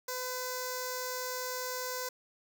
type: tone with notch filter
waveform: 5% pulse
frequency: 505 Hz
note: B4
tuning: 39 cents sharp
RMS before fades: -37 dBFS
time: 0.08-2.09 s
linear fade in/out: 5 ms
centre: 2900 Hz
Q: 0.5
effects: none